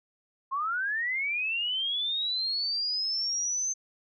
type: linear sweep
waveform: sine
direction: up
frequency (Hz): 1046.5 to 6272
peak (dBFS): -27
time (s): 0.51-3.74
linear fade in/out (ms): 20
effects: none